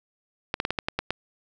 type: clicks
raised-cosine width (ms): 0.3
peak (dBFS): -9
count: 8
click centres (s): 0.541 / 0.601 / 0.651 / 0.706 / 0.788 / 0.885 / 0.99 / 1.106
effects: none